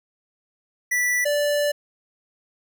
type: tone pair in turn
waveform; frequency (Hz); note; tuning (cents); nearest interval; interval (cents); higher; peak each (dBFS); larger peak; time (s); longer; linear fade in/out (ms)
square; 1966 / 584.5; B6 / D5; -8 / -8; octave + major sixth; 2100; first; -20; neither; 0.91-1.25 / 1.25-1.72; second; 10
effects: none